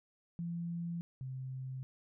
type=tone pair in turn; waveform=sine; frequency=170.4 / 130.78 Hz; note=F3 / C3; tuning=-42 / 0 cents; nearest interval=perfect fourth; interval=458 cents; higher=first; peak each=-36 / -39 dBFS; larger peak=first; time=0.39-1.01 / 1.21-1.83 s; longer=neither; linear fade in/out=0 ms; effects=none